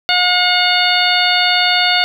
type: harmonic tone with a mistuned harmonic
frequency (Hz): 720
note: F#5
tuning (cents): -47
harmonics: 1 / 2 / 3 / 4 / 5 / 6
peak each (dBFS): -18 / -18 / -18 / -18 / -18 / -18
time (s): 0.09-2.04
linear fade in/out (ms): 0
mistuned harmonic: 6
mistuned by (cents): +39
effects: 7-bit